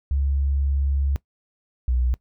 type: tone pair in turn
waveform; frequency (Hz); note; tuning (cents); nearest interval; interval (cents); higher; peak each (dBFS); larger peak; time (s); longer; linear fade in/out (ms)
sine; 69.3 / 61.92; C#2 / B1; 0 / +5; major second; 195; first; -19 / -18; second; 0.11-1.16 / 1.88-2.14; first; 0
effects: noise-tail reverb RT60 0.1 s tail -20 dB re dry